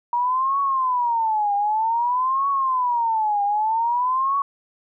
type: tone with vibrato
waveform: sine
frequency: 950 Hz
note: A#5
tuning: 33 cents sharp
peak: -18 dBFS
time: 0.13-4.42 s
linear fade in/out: 2 ms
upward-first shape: triangle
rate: 0.53 Hz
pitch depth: 290 cents each way
effects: none